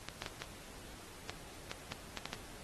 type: clicks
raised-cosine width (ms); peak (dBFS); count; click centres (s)
0.2; -21; 10; 0.086 / 0.221 / 0.262 / 0.42 / 1.296 / 1.715 / 1.921 / 2.173 / 2.256 / 2.331
effects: pink hiss -53 dBFS RMS until 2.63 s + AAC 32 kbps